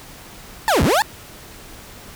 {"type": "linear two-way sweep", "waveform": "30% pulse", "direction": "down then up", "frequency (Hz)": [927, 47, 927], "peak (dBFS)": -11, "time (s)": [0.68, 1.02], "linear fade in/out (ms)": 0, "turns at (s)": 0.83, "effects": ["pink hiss -40 dBFS RMS until 2.15 s"]}